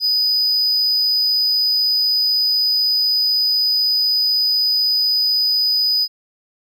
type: tone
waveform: triangle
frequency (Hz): 4978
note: D#8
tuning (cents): 0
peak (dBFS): -13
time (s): 0-6.08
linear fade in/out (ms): 50
effects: none